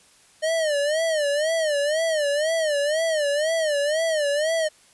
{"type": "tone with vibrato", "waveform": "square", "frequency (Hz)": 612, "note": "D#5", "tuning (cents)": -29, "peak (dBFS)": -21, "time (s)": [0.42, 4.69], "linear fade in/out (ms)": 20, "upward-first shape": "sine", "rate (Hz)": 2, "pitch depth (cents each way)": 130, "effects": ["white hiss -55 dBFS RMS until 4.93 s", "resampled to 24000 Hz"]}